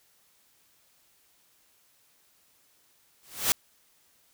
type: noise with exponential growth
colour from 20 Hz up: white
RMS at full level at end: -20 dBFS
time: 3.23-3.52 s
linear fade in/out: 0 ms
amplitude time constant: 61 ms
effects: white hiss -65 dBFS RMS until 4.33 s